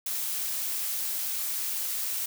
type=noise; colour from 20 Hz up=blue; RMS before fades=-31 dBFS; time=0.06-2.26 s; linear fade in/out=5 ms; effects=none